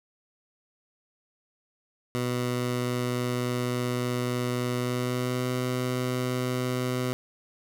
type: tone with pitch glide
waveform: 15% pulse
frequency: 123.47 to 126.06 Hz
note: B2 to B2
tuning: 0 to +36 cents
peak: -20 dBFS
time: 2.15-7.13 s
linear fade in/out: 0 ms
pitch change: +36 cents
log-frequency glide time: 4.76-5.47 s
effects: none